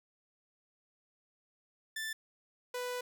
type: tone pair in turn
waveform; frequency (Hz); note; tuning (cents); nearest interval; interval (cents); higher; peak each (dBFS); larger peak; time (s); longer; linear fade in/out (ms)
sawtooth; 1764 / 495; A6 / B4; +4 / +4; octave + minor seventh; 2200; first; -33 / -32; second; 1.96-2.13 / 2.74-3.01; second; 5
effects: none